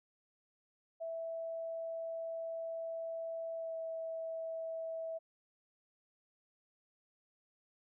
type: tone with pitch glide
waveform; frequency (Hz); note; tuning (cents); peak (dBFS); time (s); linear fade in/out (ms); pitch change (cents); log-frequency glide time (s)
sine; 658 to 652.3; E5 to E5; -3 to -18; -38; 1-5.19; 20; -15; 3.56-3.75
effects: none